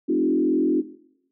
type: tone with frequency modulation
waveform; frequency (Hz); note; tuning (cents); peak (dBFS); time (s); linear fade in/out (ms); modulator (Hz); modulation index
sine; 311.1; D#4; 0; -18; 0.08-0.82; 20; 43.4; 1.4
effects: noise-tail reverb RT60 0.8 s tail -17 dB re dry